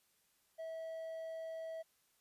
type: tone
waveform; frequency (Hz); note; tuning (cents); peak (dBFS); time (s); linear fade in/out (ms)
triangle; 649; E5; -27; -40; 0.58-1.83; 20
effects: white hiss -75 dBFS RMS until 2.2 s + resampled to 32000 Hz